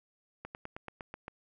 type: slowing click train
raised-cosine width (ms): 0.5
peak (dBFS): -26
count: 8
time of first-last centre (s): 0.45-1.281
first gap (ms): 99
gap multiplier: 1.06
effects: none